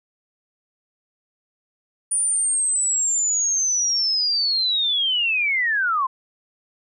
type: linear sweep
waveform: sine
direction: down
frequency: 9460 to 1012 Hz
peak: -18 dBFS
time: 2.11-6.07 s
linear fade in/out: 10 ms
effects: none